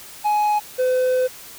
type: tone pair in turn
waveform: triangle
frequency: 839 / 509.1 Hz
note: G#5 / C5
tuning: +17 / -47 cents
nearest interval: major sixth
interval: 864 cents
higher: first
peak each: -14 dBFS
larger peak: neither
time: 0.24-0.6 / 0.78-1.28 s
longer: second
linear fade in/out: 20 ms
effects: white hiss -40 dBFS RMS until 1.58 s

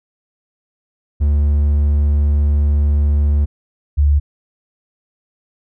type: tone pair in turn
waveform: triangle / sine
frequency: 72.9 / 72.44 Hz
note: D2 / D2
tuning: -12 / -23 cents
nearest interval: unison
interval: 11 cents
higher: first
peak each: -9 dBFS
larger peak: neither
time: 1.2-3.46 / 3.97-4.2 s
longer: first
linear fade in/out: 20 ms
effects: none

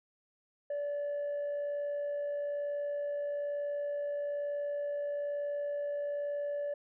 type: tone with amplitude modulation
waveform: sine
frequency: 578 Hz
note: D5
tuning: 28 cents flat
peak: -29 dBFS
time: 0.7-6.74 s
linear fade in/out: 5 ms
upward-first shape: sine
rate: 61.1 Hz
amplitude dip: 30%
effects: tanh soft clip ceiling -31 dBFS

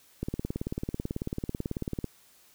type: click train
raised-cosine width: 3 ms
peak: -18 dBFS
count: 34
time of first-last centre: 0.23-2.043 s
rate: 18.2 Hz
effects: white hiss -60 dBFS RMS until 2.54 s

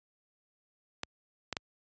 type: clicks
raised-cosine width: 0.2 ms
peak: -16 dBFS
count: 3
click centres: 1.034 / 1.527 / 1.568 s
effects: high-pass 60 Hz 12 dB/octave + resampled to 16000 Hz

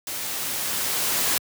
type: noise with level ramp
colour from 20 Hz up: white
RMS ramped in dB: -31 to -22 dBFS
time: 0.07-1.38 s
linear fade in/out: 2 ms
effects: high-pass 100 Hz 12 dB/octave

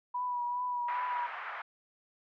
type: tone with vibrato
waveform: sine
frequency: 979 Hz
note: B5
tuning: 15 cents flat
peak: -31 dBFS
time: 0.14-1.27 s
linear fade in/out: 10 ms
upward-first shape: triangle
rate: 2.5 Hz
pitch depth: 32 cents each way
type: band-pass noise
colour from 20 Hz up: pink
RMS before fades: -41 dBFS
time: 0.88-1.62 s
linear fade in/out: 5 ms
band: 880 to 2000 Hz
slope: 24 dB/octave
effects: none

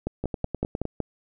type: two click trains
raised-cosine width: 2 ms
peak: -13 / -15 dBFS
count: 6 / 7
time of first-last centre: 0.07-1.003 / 0.24-0.853 s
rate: 5.36 / 9.78 Hz
effects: none

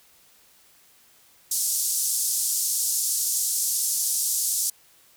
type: band-pass noise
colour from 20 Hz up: white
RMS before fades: -25 dBFS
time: 1.51-4.7 s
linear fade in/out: 5 ms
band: 5500 to 12000 Hz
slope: 24 dB/octave
effects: white hiss -57 dBFS RMS until 5.16 s

